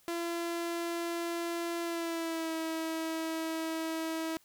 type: tone with pitch glide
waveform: sawtooth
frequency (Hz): 340 to 323.1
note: F4 to E4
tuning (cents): -46 to -35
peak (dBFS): -29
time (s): 0.08-4.37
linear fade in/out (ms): 0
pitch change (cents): -89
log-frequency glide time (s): 1.82-2.53
effects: white hiss -65 dBFS RMS until 4.44 s